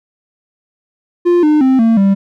triangle tone with pitch steps, 350 / 302.9 / 262.2 / 226.9 / 196.43 Hz, F4 / D#4 / C4 / A#3 / G3, +4 / -46 / +4 / -47 / +4 cents, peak -5 dBFS, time 1.25-2.15 s, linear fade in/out 20 ms, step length 180 ms, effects none

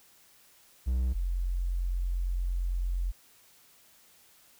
triangle / sine tone pair in turn, 62.6 / 44.42 Hz, B1 / F1, +24 / +30 cents, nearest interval tritone, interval 594 cents, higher first, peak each -23 / -27 dBFS, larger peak first, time 0.86-1.14 / 1.14-3.12 s, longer second, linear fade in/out 20 ms, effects white hiss -60 dBFS RMS until 4.59 s

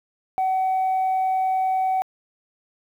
sine tone, 755 Hz, F#5, 35 cents sharp, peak -17 dBFS, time 0.38-2.02 s, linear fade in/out 0 ms, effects tanh soft clip ceiling -17 dBFS + 9-bit

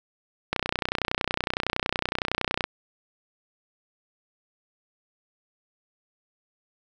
click train, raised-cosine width 0.3 ms, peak -8 dBFS, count 66, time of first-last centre 0.53-2.64 s, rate 30.8 Hz, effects none

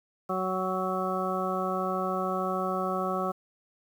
harmonic tone, 186.6 Hz, F#3, 15 cents sharp, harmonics 1 / 2 / 3 / 4 / 6 / 7, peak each -34 / -34 / -34 / -34 / -34 / -34 dBFS, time 0.29-3.32 s, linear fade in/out 10 ms, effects 9-bit

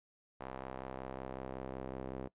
sawtooth tone with band-pass filter sweep, 65.41 Hz, C2, in tune, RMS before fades -44 dBFS, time 0.4-2.28 s, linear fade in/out 10 ms, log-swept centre 830 to 430 Hz, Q 1.1, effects noise-tail reverb RT60 0.1 s tail -20 dB re dry + resampled to 8000 Hz

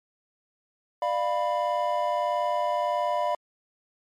triangle chord, B diminished, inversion first, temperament equal with one note detuned, 596.9 / 698.5 / 987.8 Hz, D5 / F5 / B5, +28 / 0 / 0 cents, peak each -26 dBFS, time 1.02-3.35 s, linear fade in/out 2 ms, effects MP3 96 kbps

